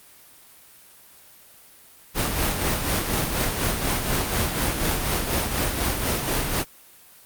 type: noise with tremolo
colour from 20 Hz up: pink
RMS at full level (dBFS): -22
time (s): 2.14-6.65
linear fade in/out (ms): 50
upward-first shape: sine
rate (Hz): 4.1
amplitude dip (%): 45
effects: white hiss -50 dBFS RMS until 7.25 s + Opus 32 kbps